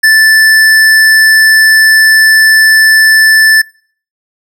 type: tone with hard clipping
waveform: triangle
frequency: 1757 Hz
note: A6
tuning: 3 cents flat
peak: -4 dBFS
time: 0.03-3.62 s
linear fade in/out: 10 ms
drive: 17 dB
effects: noise-tail reverb RT60 0.5 s tail -25 dB re dry